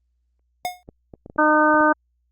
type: tone with exponential decay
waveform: square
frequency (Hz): 721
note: F#5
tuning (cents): -45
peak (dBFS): -20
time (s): 0.65-0.83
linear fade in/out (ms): 0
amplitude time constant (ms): 38
type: clicks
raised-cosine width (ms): 2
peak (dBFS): -25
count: 7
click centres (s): 0.889 / 1.138 / 1.261 / 1.299 / 1.361 / 1.743 / 1.807
type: harmonic tone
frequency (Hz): 305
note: D#4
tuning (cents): -34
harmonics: 1 / 2 / 3 / 4 / 5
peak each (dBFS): -20 / -20 / -20 / -20 / -20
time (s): 1.38-1.93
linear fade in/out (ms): 10
effects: added 60 Hz sine -65 dBFS peak until 2.31 s + Opus 24 kbps